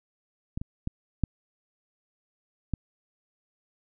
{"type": "clicks", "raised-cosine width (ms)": 5, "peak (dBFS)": [-19, -22, -17, -11, -15], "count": 5, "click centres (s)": [0.575, 0.615, 0.874, 1.237, 2.737], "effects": []}